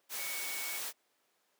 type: tone in noise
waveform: sine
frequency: 2231 Hz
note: C#7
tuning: 11 cents sharp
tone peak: -42 dBFS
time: 0.16-0.81 s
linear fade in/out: 50 ms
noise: white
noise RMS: -39 dBFS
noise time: 0.09-0.93 s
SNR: -6 dB
effects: pink hiss -74 dBFS RMS until 1.59 s + high-pass 400 Hz 12 dB/octave